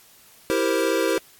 square chord, C dominant seventh, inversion first, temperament equal, 329.6 / 392 / 466.2 / 523.3 Hz, E4 / G4 / Bb4 / C5, 0 / 0 / 0 / 0 cents, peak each -26 dBFS, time 0.5-1.18 s, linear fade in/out 0 ms, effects white hiss -52 dBFS RMS until 1.39 s + AAC 64 kbps

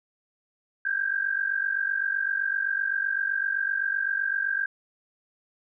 sine tone pair together, 1568 / 1615.8 Hz, G6 / G#6, 0 / -48 cents, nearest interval minor second, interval 52 cents, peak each -27 dBFS, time 0.85-4.66 s, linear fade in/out 5 ms, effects none

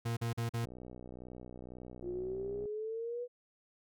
40% pulse tone bursts, 116.54 Hz, A#2, in tune, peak -32 dBFS, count 4, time 0.05-0.656 s, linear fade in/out 10 ms, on 120 ms, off 42 ms
click train, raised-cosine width 2 ms, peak -35 dBFS, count 126, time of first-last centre 0.64-2.656 s, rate 62 Hz
sine exponential sweep, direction up, 349.2 to 493.9 Hz, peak -36 dBFS, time 2.02-3.28 s, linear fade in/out 50 ms
effects none

